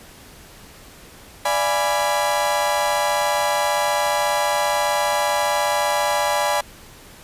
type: chord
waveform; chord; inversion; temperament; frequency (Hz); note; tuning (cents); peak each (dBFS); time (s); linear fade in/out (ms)
35% pulse; D diminished seventh; none; equal with one note detuned; 587.3 / 682.1 / 830.6 / 987.8; D5 / F5 / Ab5 / Cb6; 0 / -41 / 0 / 0; -21 / -26 / -21 / -22; 1.45-6.61; 5
effects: pink hiss -44 dBFS RMS until 7.23 s + resampled to 32000 Hz